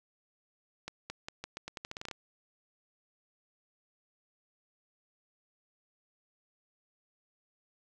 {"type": "accelerating click train", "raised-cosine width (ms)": 0.2, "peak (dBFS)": -22, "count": 14, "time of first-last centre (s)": [0.88, 2.112], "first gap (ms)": 220, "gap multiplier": 0.84, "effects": []}